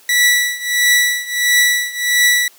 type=tone with tremolo; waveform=sawtooth; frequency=1954 Hz; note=B6; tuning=19 cents flat; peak=-5 dBFS; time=0.09-2.48 s; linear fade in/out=2 ms; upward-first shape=triangle; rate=1.5 Hz; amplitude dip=90%; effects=white hiss -47 dBFS RMS until 2.58 s + high-pass 300 Hz 12 dB/octave